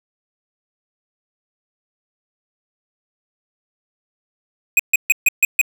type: tone bursts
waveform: square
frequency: 2502 Hz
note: D#7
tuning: 9 cents sharp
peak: -10 dBFS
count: 6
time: 4.77-5.614 s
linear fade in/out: 2 ms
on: 24 ms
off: 140 ms
effects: none